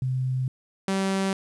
sine / sawtooth tone pair in turn, 129.2 / 193.11 Hz, C3 / G3, -21 / -26 cents, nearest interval perfect fifth, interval 695 cents, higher second, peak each -23 / -19 dBFS, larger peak second, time 0.02-0.48 / 0.88-1.33 s, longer first, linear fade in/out 2 ms, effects resampled to 24000 Hz + 10-bit

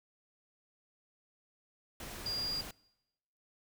sine tone in noise, 4817 Hz, D8, 43 cents sharp, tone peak -34 dBFS, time 2.26-2.61 s, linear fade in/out 2 ms, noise pink, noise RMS -45 dBFS, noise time 2-2.71 s, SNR +8 dB, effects noise-tail reverb RT60 1.0 s tail -25 dB re dry

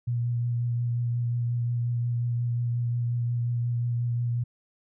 sine tone with vibrato, 119.7 Hz, A#2, 46 cents sharp, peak -24 dBFS, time 0.07-4.44 s, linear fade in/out 10 ms, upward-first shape triangle, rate 5.6 Hz, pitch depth 19 cents each way, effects none

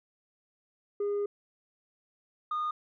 sine tone pair in turn, 408.2 / 1225.8 Hz, G#4 / D#6, -30 / -26 cents, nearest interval octave + perfect fifth, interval 1904 cents, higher second, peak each -25 / -27 dBFS, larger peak first, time 1-1.26 / 2.51-2.71 s, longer first, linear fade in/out 5 ms, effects tanh soft clip ceiling -27 dBFS

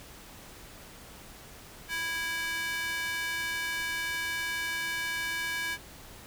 square tone with high-pass filter, 329.6 Hz, E4, in tune, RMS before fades -33 dBFS, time 1.88-5.78 s, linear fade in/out 50 ms, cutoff 1800 Hz, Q 2.5, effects pink hiss -49 dBFS RMS until 6.26 s

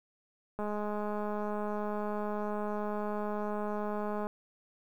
click train, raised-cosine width 1 ms, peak -23 dBFS, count 770, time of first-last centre 0.59-4.269 s, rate 209 Hz, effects 10-bit

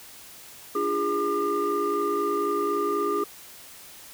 sine tone cluster, 295.3 / 345.8 / 409.8 / 1202 Hz, D4 / F4 / G#4 / D6, +10 / -17 / -23 / +40 cents, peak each -31 / -30 / -25 / -26 dBFS, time 0.75-3.24 s, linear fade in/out 5 ms, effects tanh soft clip ceiling -17 dBFS + white hiss -46 dBFS RMS until 4.13 s

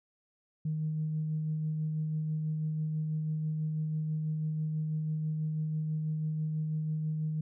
sine tone with tremolo, 155.4 Hz, D#3, 2 cents flat, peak -28 dBFS, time 0.65-7.41 s, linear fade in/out 5 ms, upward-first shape sine, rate 6.1 Hz, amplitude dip 25%, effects tanh soft clip ceiling -24 dBFS

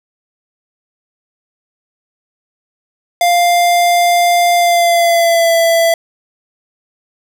square tone with pitch glide, 698.5 to 667 Hz, F5 to E5, 0 to +20 cents, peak -9 dBFS, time 3.21-5.94 s, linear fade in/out 2 ms, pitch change -80 cents, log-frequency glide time 4.55-5.54 s, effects none

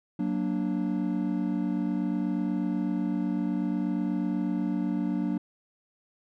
triangle chord, Gb augmented, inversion none, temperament equal, 185 / 233.1 / 293.7 Hz, Gb3 / Bb3 / D4, 0 / 0 / 0 cents, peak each -28 / -29 / -28 dBFS, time 0.19-5.38 s, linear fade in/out 5 ms, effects none

